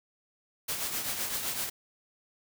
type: noise with tremolo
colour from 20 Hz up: white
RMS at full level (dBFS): -31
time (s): 0.68-1.7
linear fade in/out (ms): 10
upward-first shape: triangle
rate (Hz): 7.8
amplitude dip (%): 55
effects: none